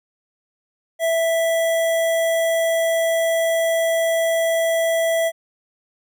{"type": "tone with notch filter", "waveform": "square", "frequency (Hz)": 659.3, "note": "E5", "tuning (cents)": 0, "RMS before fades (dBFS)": -19, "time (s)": [0.99, 5.32], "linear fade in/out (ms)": 50, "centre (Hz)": 4600, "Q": 2, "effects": []}